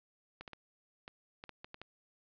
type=clicks; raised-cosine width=0.3 ms; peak=-30 dBFS; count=9; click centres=0.41 / 0.478 / 0.533 / 1.079 / 1.439 / 1.493 / 1.645 / 1.744 / 1.816 s; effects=resampled to 11025 Hz + 12-bit